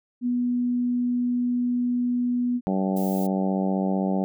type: tone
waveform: sine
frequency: 244.8 Hz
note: B3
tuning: 15 cents flat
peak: -21 dBFS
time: 0.21-2.61 s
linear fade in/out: 50 ms
type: harmonic tone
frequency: 95.6 Hz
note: G2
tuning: 43 cents flat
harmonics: 2 / 3 / 4 / 5 / 6 / 7 / 8 / 9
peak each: -23 / -30 / -33 / -35 / -33 / -35 / -34 / -40 dBFS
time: 2.67-4.24 s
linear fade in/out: 0 ms
type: noise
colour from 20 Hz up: violet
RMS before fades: -39 dBFS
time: 2.96-3.27 s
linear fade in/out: 10 ms
effects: none